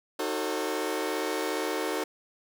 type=chord; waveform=sawtooth; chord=D# diminished seventh; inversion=none; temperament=just; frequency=311.1 / 373.4 / 448 / 537.6 Hz; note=D#4 / F#4 / A4 / C5; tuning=0 / +16 / +31 / +47 cents; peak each=-30 / -30 / -29 / -32 dBFS; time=0.19-2.04 s; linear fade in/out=5 ms; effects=none